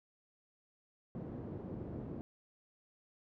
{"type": "band-pass noise", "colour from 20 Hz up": "pink", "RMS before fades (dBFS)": -44, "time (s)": [1.15, 2.21], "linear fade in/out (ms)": 0, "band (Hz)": [120, 360], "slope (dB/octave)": 12, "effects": []}